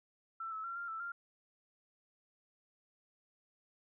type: tone with pitch steps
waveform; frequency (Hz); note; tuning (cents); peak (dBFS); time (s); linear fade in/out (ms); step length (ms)
sine; 1336 / 1300 / 1366 / 1393 / 1323 / 1392; E6 / E6 / F6 / F6 / E6 / F6; +23 / -24 / -39 / -5 / +6 / -6; -39; 0.4-1.12; 5; 120
effects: none